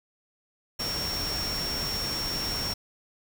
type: tone in noise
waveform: sine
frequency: 5500 Hz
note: F8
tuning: 27 cents flat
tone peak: -30 dBFS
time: 0.79-2.74 s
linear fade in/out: 10 ms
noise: pink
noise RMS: -34 dBFS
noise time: 0.79-2.74 s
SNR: +1 dB
effects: none